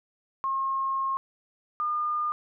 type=tone pair in turn; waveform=sine; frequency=1076 / 1212.5 Hz; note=C6 / D#6; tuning=+48 / -45 cents; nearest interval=major second; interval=207 cents; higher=second; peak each=-25 dBFS; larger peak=neither; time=0.44-1.17 / 1.8-2.32 s; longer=first; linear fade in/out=0 ms; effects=none